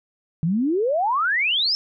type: exponential sweep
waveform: sine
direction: up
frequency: 152.8 to 5410 Hz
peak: -18 dBFS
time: 0.43-1.75 s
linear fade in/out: 0 ms
effects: none